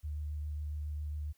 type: tone with vibrato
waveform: sine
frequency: 75 Hz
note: D2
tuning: 37 cents sharp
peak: -35 dBFS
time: 0.03-1.33 s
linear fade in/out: 20 ms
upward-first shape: sine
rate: 7.3 Hz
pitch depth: 14 cents each way
effects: white hiss -72 dBFS RMS until 1.37 s